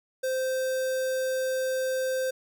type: tone with notch filter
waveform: square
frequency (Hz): 520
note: C5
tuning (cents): -11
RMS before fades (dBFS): -28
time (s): 0.23-2.31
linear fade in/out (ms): 10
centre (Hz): 2800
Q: 1.5
effects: none